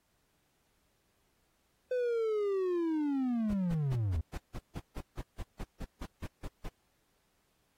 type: linear sweep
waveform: triangle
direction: down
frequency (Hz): 509 to 74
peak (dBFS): -27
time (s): 1.91-4.21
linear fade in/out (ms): 5
type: noise bursts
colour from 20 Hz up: brown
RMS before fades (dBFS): -38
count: 16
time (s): 3.49-6.69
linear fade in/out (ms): 10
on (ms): 50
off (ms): 160
effects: pink hiss -75 dBFS RMS until 7.77 s + AAC 48 kbps